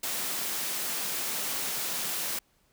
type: high-pass noise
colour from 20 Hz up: white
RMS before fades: -32 dBFS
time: 0.03-2.39 s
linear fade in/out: 5 ms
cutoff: 140 Hz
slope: 24 dB/octave
effects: pink hiss -68 dBFS RMS until 2.72 s